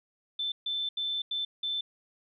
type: tone bursts at uneven times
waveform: sine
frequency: 3534 Hz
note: A7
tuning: 7 cents sharp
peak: -29 dBFS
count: 5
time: 0.39-0.52 / 0.66-0.89 / 0.97-1.22 / 1.31-1.45 / 1.63-1.81 s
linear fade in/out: 5 ms
effects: none